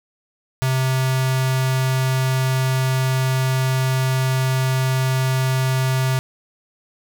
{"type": "tone with notch filter", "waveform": "square", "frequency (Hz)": 130.81, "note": "C3", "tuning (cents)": 0, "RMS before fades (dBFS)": -19, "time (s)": [0.62, 6.19], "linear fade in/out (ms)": 0, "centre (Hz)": 290, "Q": 0.58, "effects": ["8-bit"]}